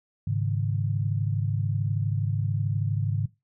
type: chord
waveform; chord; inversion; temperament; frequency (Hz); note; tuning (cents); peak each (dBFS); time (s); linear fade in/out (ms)
sine; Ab suspended fourth; none; equal with one note detuned; 103.83 / 136.76 / 155.56; Ab2 / Db3 / Eb3; 0 / -23 / 0; -26 / -28 / -32; 0.27-3.26; 5
effects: noise-tail reverb RT60 0.2 s tail -17 dB re dry